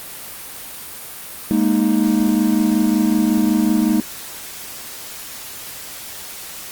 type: chord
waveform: triangle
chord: Ab suspended second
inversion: none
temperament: equal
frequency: 207.7 / 233.1 / 311.1 Hz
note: Ab3 / Bb3 / Eb4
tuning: 0 / 0 / 0 cents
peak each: -16 dBFS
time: 1.51-4 s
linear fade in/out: 0 ms
effects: white hiss -33 dBFS RMS until 6.71 s + Opus 32 kbps